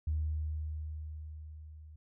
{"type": "tone with level ramp", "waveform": "sine", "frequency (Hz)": 77.1, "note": "D#2", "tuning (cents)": -15, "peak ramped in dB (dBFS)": [-28, -49], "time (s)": [0.07, 1.96], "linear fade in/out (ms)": 5, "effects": ["tanh soft clip ceiling -24 dBFS"]}